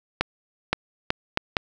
accelerating click train, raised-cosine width 0.3 ms, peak -4 dBFS, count 5, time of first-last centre 0.21-1.568 s, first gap 520 ms, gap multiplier 0.72, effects none

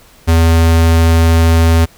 square tone, 82.41 Hz, E2, in tune, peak -7 dBFS, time 0.27-1.86 s, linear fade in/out 20 ms, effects pink hiss -44 dBFS RMS until 1.97 s

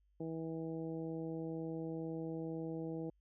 harmonic tone, 162.1 Hz, E3, 29 cents flat, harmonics 1 / 2 / 3 / 4 / 5, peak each -44 / -42 / -45 / -54 / -57 dBFS, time 0.2-3.1 s, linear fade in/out 5 ms, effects added 50 Hz sine -70 dBFS peak until 3.2 s

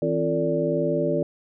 sine tone cluster, 161.7 / 263.2 / 344.7 / 447.8 / 580 Hz, E3 / C4 / F4 / A4 / D5, -33 / +10 / -23 / +30 / -22 cents, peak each -28 / -29 / -27 / -27 / -25 dBFS, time 0.02-1.23 s, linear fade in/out 2 ms, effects none

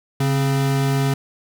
square tone pair together, 138.3 / 265.6 Hz, C#3 / C4, -4 / +26 cents, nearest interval major seventh, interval 1130 cents, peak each -18 / -26 dBFS, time 0.2-1.14 s, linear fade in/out 5 ms, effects none

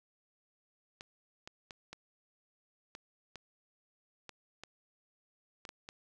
clicks, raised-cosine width 0.2 ms, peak -28 dBFS, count 11, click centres 1.009 / 1.475 / 1.708 / 1.93 / 2.951 / 3.357 / 4.293 / 4.636 / 5.652 / 5.691 / 5.889 s, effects none

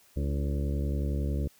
harmonic tone with a mistuned harmonic, 70.9 Hz, C#2, 40 cents sharp, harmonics 1 / 2 / 3 / 4 / 5 / 6 / 7 / 8, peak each -28 / -34 / -38 / -40 / -42 / -44 / -45 / -46 dBFS, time 0.16-1.48 s, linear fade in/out 10 ms, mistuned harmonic 5, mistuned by -45 cents, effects white hiss -61 dBFS RMS until 1.59 s

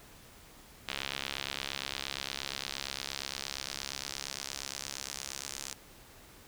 sawtooth tone with band-pass filter sweep, 68.6 Hz, C#2, 17 cents flat, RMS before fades -40 dBFS, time 0.88-5.73 s, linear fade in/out 0 ms, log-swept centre 3200 to 6900 Hz, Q 1.6, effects pink hiss -55 dBFS RMS until 6.47 s

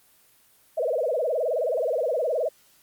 sine tone with vibrato, 560 Hz, C#5, 18 cents sharp, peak -22 dBFS, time 0.77-2.49 s, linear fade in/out 10 ms, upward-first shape sine, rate 19 Hz, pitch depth 280 cents each way, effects white hiss -59 dBFS RMS until 2.82 s + Opus 24 kbps

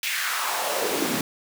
pink noise with high-pass filter sweep, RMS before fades -26 dBFS, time 0.03-1.21 s, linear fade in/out 2 ms, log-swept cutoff 2500 to 200 Hz, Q 2.6, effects none

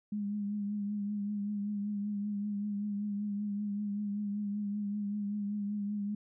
sine tone with vibrato, 205.2 Hz, G#3, 21 cents flat, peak -32 dBFS, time 0.12-6.15 s, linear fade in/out 5 ms, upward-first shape triangle, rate 5.2 Hz, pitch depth 43 cents each way, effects none

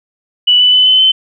sine tone with pitch steps, 2960 / 2986 / 3012 / 3038 / 3064 Hz, F#7 / F#7 / F#7 / F#7 / G7, 0 / +15 / +30 / +45 / -40 cents, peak -5 dBFS, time 0.47-1.12 s, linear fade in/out 10 ms, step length 130 ms, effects none

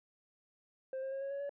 sine tone with pitch steps, 526 / 534 / 542 / 550.2 / 558.6 / 567 Hz, C5 / C5 / C#5 / C#5 / C#5 / C#5, +9 / +35 / -39 / -13 / +13 / +39 cents, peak -34 dBFS, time 0.93-1.494 s, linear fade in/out 2 ms, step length 94 ms, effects tanh soft clip ceiling -36 dBFS

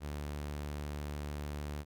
sawtooth tone, 73.42 Hz, D2, in tune, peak -34 dBFS, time 0-1.85 s, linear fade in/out 50 ms, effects none

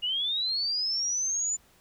sine linear sweep, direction up, 2834 to 7090 Hz, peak -26 dBFS, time 0.02-1.57 s, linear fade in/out 20 ms, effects pink hiss -61 dBFS RMS until 1.8 s

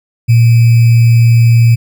sine tone with sample-and-hold, 116.6 Hz, A#2, 1 cent sharp, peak -3 dBFS, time 0.28-1.76 s, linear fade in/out 20 ms, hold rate 2450 Hz, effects none

